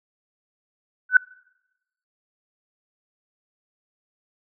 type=tone with exponential growth; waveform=sine; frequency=1500 Hz; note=F#6; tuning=23 cents sharp; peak=-5 dBFS; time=1.09-1.17 s; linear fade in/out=5 ms; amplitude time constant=16 ms; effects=noise-tail reverb RT60 0.9 s tail -25 dB re dry